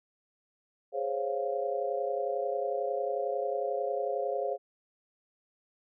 sine chord, Db major seventh, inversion second, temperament equal, 415.3 / 523.3 / 554.4 / 698.5 Hz, Ab4 / C5 / Db5 / F5, 0 / 0 / 0 / 0 cents, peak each -35 / -34 / -34 / -35 dBFS, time 0.92-4.58 s, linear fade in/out 50 ms, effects none

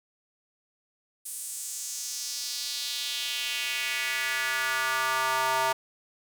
square tone with high-pass filter sweep, 131.2 Hz, C3, 5 cents sharp, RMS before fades -30 dBFS, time 1.25-5.73 s, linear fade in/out 10 ms, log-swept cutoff 9500 to 840 Hz, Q 2.4, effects none

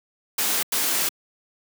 white noise bursts at uneven times, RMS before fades -23 dBFS, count 2, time 0.38-0.63 / 0.72-1.09 s, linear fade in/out 5 ms, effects high-pass 200 Hz 12 dB/octave

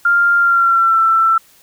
sine tone with pitch glide, 1396.9 to 1335.4 Hz, F6 to E6, 0 to +22 cents, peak -9 dBFS, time 0.05-1.38 s, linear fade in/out 5 ms, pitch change -78 cents, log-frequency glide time 0.38-1 s, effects white hiss -49 dBFS RMS until 1.62 s

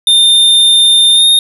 square tone with pitch glide, 3616 to 3686 Hz, A7 to A#7, +47 to -20 cents, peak -5 dBFS, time 0.07-1.39 s, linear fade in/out 2 ms, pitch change +33 cents, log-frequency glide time 1.13-1.26 s, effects none

